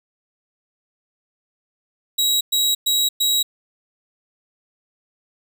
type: tone bursts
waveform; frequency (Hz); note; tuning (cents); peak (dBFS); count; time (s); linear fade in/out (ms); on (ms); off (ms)
sawtooth; 3852; B7; -44; -13; 4; 2.18-3.43; 10; 230; 110
effects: none